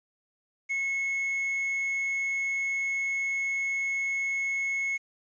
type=tone with quantisation; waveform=triangle; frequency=2186 Hz; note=C#7; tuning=25 cents flat; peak=-25 dBFS; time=0.69-4.98 s; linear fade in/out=20 ms; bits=9; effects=resampled to 16000 Hz